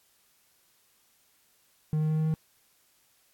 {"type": "tone with pitch steps", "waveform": "triangle", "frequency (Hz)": [154.2, 155.09, 155.99, 156.9, 157.8], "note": ["D#3", "D#3", "D#3", "D#3", "D#3"], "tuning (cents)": [-15, -5, 5, 15, 25], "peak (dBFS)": -22, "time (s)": [1.93, 2.34], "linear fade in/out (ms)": 0, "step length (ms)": 82, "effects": ["white hiss -66 dBFS RMS until 3.33 s", "AAC 64 kbps"]}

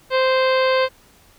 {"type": "harmonic tone with a mistuned harmonic", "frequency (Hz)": 521, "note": "C5", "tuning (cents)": -7, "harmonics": [1, 2, 3, 4, 5, 6, 7, 8, 9], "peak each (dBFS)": [-16, -22, -26, -28, -30, -32, -33, -34, -35], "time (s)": [0.1, 0.89], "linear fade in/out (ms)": 50, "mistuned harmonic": 8, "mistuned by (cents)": 52, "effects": ["pink hiss -52 dBFS RMS until 1.38 s"]}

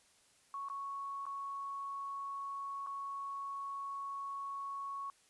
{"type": "tone with dropouts", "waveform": "sine", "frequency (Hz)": 1108.7, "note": "C#6", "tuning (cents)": 0, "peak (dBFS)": -39, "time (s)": [0.54, 5.1], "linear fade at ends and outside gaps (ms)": 1, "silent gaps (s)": [[0.686, 0.699], [1.255, 1.265], [2.864, 2.87]], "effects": ["white hiss -68 dBFS RMS until 5.29 s", "resampled to 24000 Hz"]}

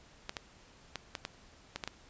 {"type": "clicks", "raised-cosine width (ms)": 0.2, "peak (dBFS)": -19, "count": 8, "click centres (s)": [0.294, 0.368, 0.957, 1.152, 1.251, 1.76, 1.838, 1.876], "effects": ["pink hiss -59 dBFS RMS until 2.09 s", "resampled to 16000 Hz"]}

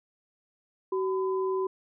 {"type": "tone pair together", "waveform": "sine", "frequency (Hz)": [379, 1009], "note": ["F#4", "B5"], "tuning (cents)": [42, 37], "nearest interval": "octave + perfect fourth", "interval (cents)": 1695, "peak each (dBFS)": [-26, -34], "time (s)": [0.92, 1.67], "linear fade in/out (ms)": 5, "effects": []}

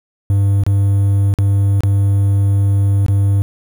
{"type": "tone with dropouts", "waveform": "triangle", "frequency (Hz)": 99.5, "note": "G2", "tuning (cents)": 26, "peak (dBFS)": -8, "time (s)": [0.3, 3.42], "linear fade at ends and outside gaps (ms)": 0, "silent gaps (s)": [[0.636, 0.665], [1.339, 1.387], [1.806, 1.835], [3.063, 3.083]], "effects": ["7-bit"]}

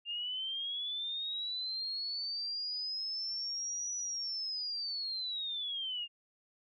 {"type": "linear two-way sweep", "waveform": "sine", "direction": "up then down", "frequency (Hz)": [2791, 5900, 2791], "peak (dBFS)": -35, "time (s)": [0.05, 6.08], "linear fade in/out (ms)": 50, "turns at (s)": 3.96, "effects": []}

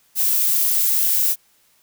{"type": "noise", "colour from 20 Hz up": "violet", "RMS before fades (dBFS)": -18, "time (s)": [0.15, 1.36], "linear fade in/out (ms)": 50, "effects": ["white hiss -59 dBFS RMS until 1.82 s"]}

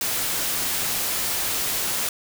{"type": "noise", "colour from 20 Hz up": "white", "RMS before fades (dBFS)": -25, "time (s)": [0.01, 2.09], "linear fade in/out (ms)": 2, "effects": []}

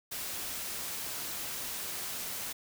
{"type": "noise", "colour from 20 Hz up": "white", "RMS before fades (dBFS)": -38, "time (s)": [0.11, 2.53], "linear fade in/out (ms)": 10, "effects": []}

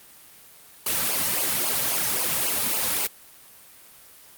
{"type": "noise with flanger", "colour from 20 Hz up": "white", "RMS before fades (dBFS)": -24, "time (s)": [0.86, 3.07], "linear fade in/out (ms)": 5, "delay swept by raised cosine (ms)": [0.52, 2.92], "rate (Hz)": 3.7, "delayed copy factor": -0.85, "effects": ["white hiss -49 dBFS RMS until 4.37 s", "Opus 32 kbps"]}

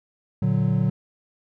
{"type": "chord", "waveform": "triangle", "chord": "Bb augmented", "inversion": "none", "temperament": "equal", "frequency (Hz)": [116.54, 146.83, 185], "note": ["Bb2", "D3", "F#3"], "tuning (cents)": [0, 0, 0], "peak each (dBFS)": -21, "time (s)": [0.42, 0.9], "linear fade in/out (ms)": 5, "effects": []}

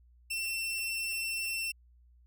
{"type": "tone", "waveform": "sawtooth", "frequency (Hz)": 2697, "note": "E7", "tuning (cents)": 39, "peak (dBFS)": -29, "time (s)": [0.3, 1.72], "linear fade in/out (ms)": 10, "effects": ["added 60 Hz sine -58 dBFS peak until 2.26 s"]}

